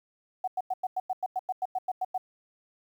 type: tone bursts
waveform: sine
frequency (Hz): 745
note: F#5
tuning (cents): +12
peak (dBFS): -26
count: 14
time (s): 0.44-2.179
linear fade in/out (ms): 5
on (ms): 36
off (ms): 95
effects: 10-bit